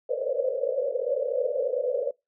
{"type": "band-pass noise", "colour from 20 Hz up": "white", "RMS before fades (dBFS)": -27, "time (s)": [0.09, 2.11], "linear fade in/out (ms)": 5, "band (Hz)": [480, 570], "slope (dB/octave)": 96, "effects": ["noise-tail reverb RT60 0.2 s tail -23 dB re dry"]}